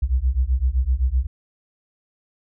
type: beating tone pair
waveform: sine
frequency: 60 / 67.8 Hz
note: B1 / C#2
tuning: -49 / -38 cents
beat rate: 7.8 Hz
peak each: -20 dBFS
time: 0.02-1.27 s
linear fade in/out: 10 ms
effects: none